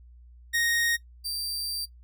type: tone pair in turn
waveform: sawtooth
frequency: 1864.7 / 4688 Hz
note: A#6 / D8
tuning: 0 / -4 cents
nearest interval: octave + major third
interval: 1596 cents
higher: second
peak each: -20 / -27 dBFS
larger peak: first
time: 0.53-0.97 / 1.24-1.86 s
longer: second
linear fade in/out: 20 ms
effects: noise-tail reverb RT60 0.1 s tail -18 dB re dry + added 60 Hz sine -48 dBFS peak until 2.03 s